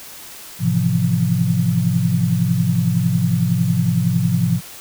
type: chord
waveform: sine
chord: F major seventh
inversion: first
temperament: just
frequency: 109.13 / 130.96 / 163.7 / 174.61 Hz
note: A2 / C3 / E3 / F3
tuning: -14 / +2 / -12 / 0 cents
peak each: -21 / -20 / -22 / -18 dBFS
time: 0.59-4.61 s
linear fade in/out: 50 ms
effects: white hiss -37 dBFS RMS until 4.8 s